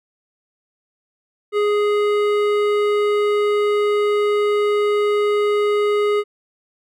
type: tone with hard clipping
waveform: sine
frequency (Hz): 415.3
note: G#4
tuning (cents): 0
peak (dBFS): -17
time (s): 1.52-6.24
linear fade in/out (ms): 50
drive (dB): 13
effects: none